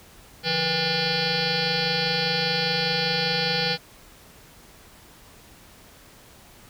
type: tone with frequency modulation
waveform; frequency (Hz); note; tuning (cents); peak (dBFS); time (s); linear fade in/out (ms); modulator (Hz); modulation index
sine; 2405; D7; +41; -21; 0.43-3.78; 50; 319; 7.5
effects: pink hiss -50 dBFS RMS until 6.69 s